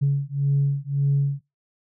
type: beating tone pair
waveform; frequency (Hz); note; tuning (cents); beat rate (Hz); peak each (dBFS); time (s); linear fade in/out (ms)
sine; 139.5 / 141.3; C#3 / C#3; +11 / +34; 1.8; -21; 0.01-1.41; 20
effects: noise-tail reverb RT60 0.2 s tail -23 dB re dry + tanh soft clip ceiling -13 dBFS